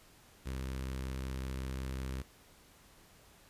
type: tone with notch filter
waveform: sawtooth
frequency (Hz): 65.41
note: C2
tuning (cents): 0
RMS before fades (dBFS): -39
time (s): 0.45-2.23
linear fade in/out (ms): 20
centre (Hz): 730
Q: 1.8
effects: pink hiss -61 dBFS RMS until 3.49 s + resampled to 32000 Hz